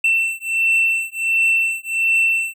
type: beating tone pair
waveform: triangle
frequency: 2685 / 2686.4 Hz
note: E7 / E7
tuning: +31 / +32 cents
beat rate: 1.4 Hz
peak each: -17 dBFS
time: 0.04-2.54 s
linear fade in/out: 5 ms
effects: none